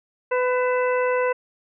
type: harmonic tone with a mistuned harmonic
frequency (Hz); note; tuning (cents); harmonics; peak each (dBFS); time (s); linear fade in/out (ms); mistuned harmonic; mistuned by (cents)
501; B4; +25; 1 / 2 / 3 / 4 / 5; -20 / -26 / -30 / -32 / -34; 0.31-1.33; 10; 5; +87
effects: none